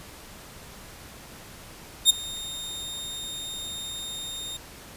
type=tone with ADSR envelope; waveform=sawtooth; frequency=3677 Hz; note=A#7; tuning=24 cents flat; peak=-8 dBFS; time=2.05-4.57 s; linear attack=48 ms; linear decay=12 ms; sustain=-22 dB; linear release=6 ms; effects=pink hiss -45 dBFS RMS until 4.96 s + resampled to 32000 Hz